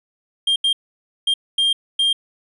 triangle tone bursts at uneven times, 3203 Hz, G7, 37 cents sharp, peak -13 dBFS, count 5, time 0.47-0.56 / 0.64-0.73 / 1.27-1.34 / 1.58-1.73 / 1.99-2.13 s, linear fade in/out 5 ms, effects resampled to 32000 Hz

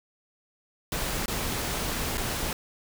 pink noise with dropouts, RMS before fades -30 dBFS, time 0.92-2.53 s, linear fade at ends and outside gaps 2 ms, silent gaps 1.259-1.28 / 2.173-2.178 s, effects none

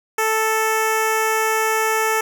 10% pulse tone with notch filter, 440 Hz, A4, in tune, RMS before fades -19 dBFS, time 0.18-2.21 s, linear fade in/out 5 ms, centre 3800 Hz, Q 1.3, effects none

